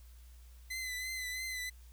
sawtooth tone with vibrato, 2028 Hz, B6, 45 cents sharp, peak -34 dBFS, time 0.7-1.7 s, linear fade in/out 10 ms, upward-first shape triangle, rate 3 Hz, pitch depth 43 cents each way, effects added 60 Hz sine -52 dBFS peak until 1.92 s + white hiss -66 dBFS RMS until 1.92 s

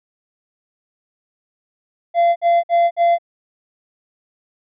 triangle tone bursts, 686 Hz, F5, 31 cents flat, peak -9 dBFS, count 4, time 2.14-3.185 s, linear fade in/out 50 ms, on 220 ms, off 55 ms, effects resampled to 8000 Hz

